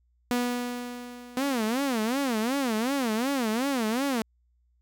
sawtooth tone with exponential decay, 244.4 Hz, B3, 18 cents flat, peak -19 dBFS, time 0.31-2.29 s, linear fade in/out 0 ms, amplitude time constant 430 ms
sawtooth tone with vibrato, 246.3 Hz, B3, 5 cents flat, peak -21 dBFS, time 1.37-4.22 s, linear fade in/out 2 ms, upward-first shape sine, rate 2.7 Hz, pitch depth 240 cents each way
effects added 60 Hz sine -64 dBFS peak until 4.81 s

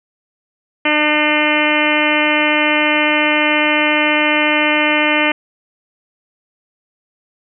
harmonic tone, 301.2 Hz, D4, 44 cents sharp, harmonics 1 / 2 / 3 / 4 / 5 / 6 / 7 / 8 / 9 / 10, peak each -19 / -20 / -22 / -24 / -24 / -22 / -18 / -20 / -23 / -23 dBFS, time 0.85-5.32 s, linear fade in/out 5 ms, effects none

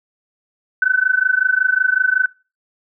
sine tone with amplitude modulation, 1513 Hz, F#6, 38 cents sharp, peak -9 dBFS, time 0.82-2.26 s, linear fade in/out 2 ms, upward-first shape sine, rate 25.4 Hz, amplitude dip 95%, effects noise-tail reverb RT60 0.3 s tail -20 dB re dry

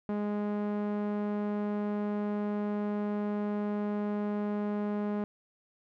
sawtooth tone with low-pass filter, 207.2 Hz, G#3, 4 cents flat, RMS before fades -32 dBFS, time 0.09-5.24 s, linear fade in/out 0 ms, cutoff 1100 Hz, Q 0.6, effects none

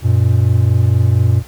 triangle tone pair together, 93.73 / 118 Hz, F#2 / A#2, +23 / +22 cents, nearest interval major third, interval 399 cents, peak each -10 dBFS, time 0.02-1.43 s, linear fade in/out 50 ms, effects added 60 Hz sine -39 dBFS peak until 1.47 s + pink hiss -41 dBFS RMS until 1.47 s

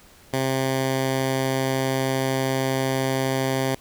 10% pulse tone, 132.7 Hz, C3, 25 cents sharp, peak -13 dBFS, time 0.33-3.75 s, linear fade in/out 5 ms, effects pink hiss -51 dBFS RMS until 3.8 s

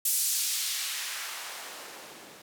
blue noise with band-pass filter sweep, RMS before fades -33 dBFS, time 0.05-2.42 s, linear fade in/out 5 ms, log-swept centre 9500 to 210 Hz, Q 0.77, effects none

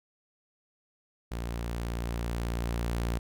sawtooth tone with level ramp, 58.27 Hz, A#1, in tune, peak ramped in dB -29 to -24 dBFS, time 1.31-3.19 s, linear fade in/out 10 ms, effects none

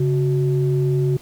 sine tone pair together, 138.5 / 369.5 Hz, C#3 / F#4, -1 / -2 cents, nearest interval octave + perfect fourth, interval 1699 cents, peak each -16 / -21 dBFS, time 0-1.17 s, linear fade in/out 5 ms, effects tanh soft clip ceiling -9 dBFS + pink hiss -46 dBFS RMS until 1.21 s

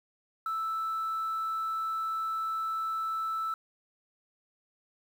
sine tone, 1318.5 Hz, E6, in tune, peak -28 dBFS, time 0.46-3.54 s, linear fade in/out 2 ms, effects tanh soft clip ceiling -27 dBFS + 9-bit

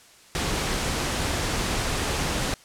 pink noise, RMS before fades -26 dBFS, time 0.35-2.54 s, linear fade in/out 0 ms, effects white hiss -52 dBFS RMS until 2.64 s + low-pass 9000 Hz 12 dB/octave

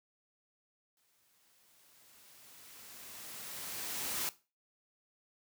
white noise with exponential growth, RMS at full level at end -35 dBFS, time 0.97-4.29 s, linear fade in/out 1 ms, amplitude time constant 720 ms, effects noise-tail reverb RT60 0.3 s tail -17 dB re dry + high-pass 80 Hz 12 dB/octave

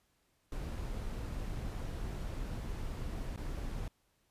brown noise with dropouts, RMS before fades -39 dBFS, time 0.52-3.88 s, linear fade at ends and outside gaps 2 ms, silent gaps 3.362-3.375 s, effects pink hiss -75 dBFS RMS until 4.3 s + resampled to 32000 Hz

